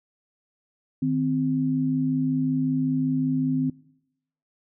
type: tone pair together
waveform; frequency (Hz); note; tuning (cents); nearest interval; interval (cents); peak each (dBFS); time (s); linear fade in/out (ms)
sine; 154.54 / 259.9; D#3 / C4; -11 / -11; major sixth; 900; -26 / -22; 1.02-3.7; 5
effects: noise-tail reverb RT60 0.8 s tail -22 dB re dry